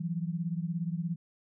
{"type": "beating tone pair", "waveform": "sine", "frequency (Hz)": [164.81, 181.81], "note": ["E3", "F#3"], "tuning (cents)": [0, -30], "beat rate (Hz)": 17, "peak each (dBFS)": [-32, -35], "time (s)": [0, 1.16], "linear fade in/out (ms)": 10, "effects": []}